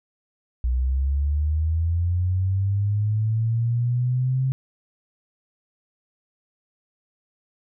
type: linear sweep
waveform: sine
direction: up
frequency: 60.4 to 133 Hz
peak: -19 dBFS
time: 0.64-4.52 s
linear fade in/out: 0 ms
effects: none